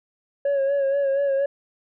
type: tone with vibrato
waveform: sine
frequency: 554 Hz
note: C#5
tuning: 1 cent flat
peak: -16 dBFS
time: 0.45-1.46 s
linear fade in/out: 5 ms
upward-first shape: sine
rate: 4.2 Hz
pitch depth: 40 cents each way
effects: tanh soft clip ceiling -18 dBFS